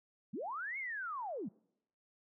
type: linear two-way sweep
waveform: sine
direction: up then down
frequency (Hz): 155.56 to 2217 to 155.56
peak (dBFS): -38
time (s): 0.33-1.49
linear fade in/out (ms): 10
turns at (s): 0.78
effects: noise-tail reverb RT60 0.8 s tail -26 dB re dry